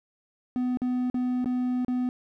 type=tone with dropouts; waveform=triangle; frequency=250 Hz; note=B3; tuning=21 cents sharp; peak=-22 dBFS; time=0.56-2.09 s; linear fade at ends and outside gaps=1 ms; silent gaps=0.772-0.818 / 1.1-1.143 / 1.445-1.458 / 1.848-1.882 s; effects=none